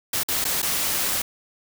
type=noise with dropouts; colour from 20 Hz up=white; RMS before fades=-24 dBFS; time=0.13-1.22 s; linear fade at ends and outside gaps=5 ms; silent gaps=0.234-0.284 / 0.443-0.45 / 0.619-0.627 s; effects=none